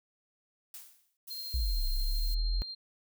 blue noise with exponential decay, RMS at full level -43 dBFS, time 0.74-1.17 s, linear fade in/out 2 ms, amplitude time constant 93 ms
violet noise, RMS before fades -45 dBFS, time 1.27-2.35 s, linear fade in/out 10 ms
sine tone with tremolo, 4186 Hz, C8, in tune, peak -37 dBFS, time 1.3-2.75 s, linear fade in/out 10 ms, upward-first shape triangle, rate 13 Hz, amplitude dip 35%
sine exponential two-way sweep, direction down then up, 65.4 to 31.79 to 43.53 Hz, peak -27 dBFS, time 1.54-2.62 s, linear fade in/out 0 ms, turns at 1.85 s
effects none

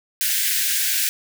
white high-pass noise, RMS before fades -21 dBFS, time 0.21-1.09 s, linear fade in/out 0 ms, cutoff 1500 Hz, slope 96 dB/octave, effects none

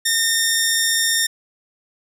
10% pulse tone, 1825 Hz, A#6, 37 cents flat, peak -7 dBFS, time 0.05-1.27 s, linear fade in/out 10 ms, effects none

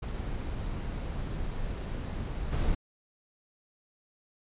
brown noise with level steps, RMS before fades -34 / -28 dBFS, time 0.02-2.75 s, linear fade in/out 10 ms, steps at 2.52 s, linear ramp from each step 10 ms, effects resampled to 8000 Hz

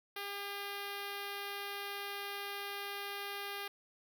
5% pulse tone with notch filter, 402.3 Hz, G4, 45 cents sharp, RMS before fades -42 dBFS, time 0.16-3.68 s, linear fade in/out 5 ms, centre 6900 Hz, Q 0.8, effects none

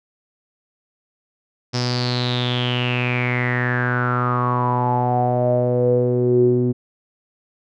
sawtooth tone with low-pass filter sweep, 123.47 Hz, B2, in tune, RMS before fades -19 dBFS, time 1.73-6.73 s, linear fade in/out 20 ms, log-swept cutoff 5300 to 310 Hz, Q 8.9, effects none

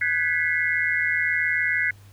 sine tone cluster, 1494 / 1601 / 1680 / 1981 / 2142 Hz, F#6 / G6 / G#6 / B6 / C7, +16 / +36 / +19 / +5 / +40 cents, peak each -30 / -31 / -27 / -24 / -26 dBFS, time 0.01-1.91 s, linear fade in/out 5 ms, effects added 100 Hz sine -46 dBFS peak until 2.12 s + pink hiss -56 dBFS RMS until 2.12 s

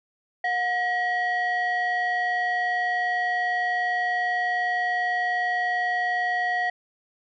sine tone pair together, 722 / 1908.7 Hz, F#5 / A#6, -43 / +40 cents, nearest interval octave + perfect fourth, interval 1683 cents, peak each -23 dBFS, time 0.44-6.7 s, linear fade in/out 5 ms, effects tanh soft clip ceiling -19 dBFS

